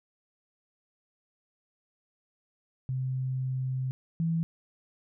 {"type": "tone pair in turn", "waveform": "sine", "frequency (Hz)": [130.1, 164.87], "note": ["C3", "E3"], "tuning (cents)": [-9, 1], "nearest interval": "major third", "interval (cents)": 410, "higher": "second", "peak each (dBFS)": [-28, -25], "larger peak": "second", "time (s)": [[2.89, 3.91], [4.2, 4.43]], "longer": "first", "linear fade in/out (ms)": 0, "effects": []}